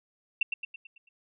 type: tone with echo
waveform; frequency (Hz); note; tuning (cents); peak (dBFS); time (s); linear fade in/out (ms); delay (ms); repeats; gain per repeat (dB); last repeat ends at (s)
sine; 2700; E7; +41; -21; 0.41-0.43; 5; 110; 6; -6; 1.09
effects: none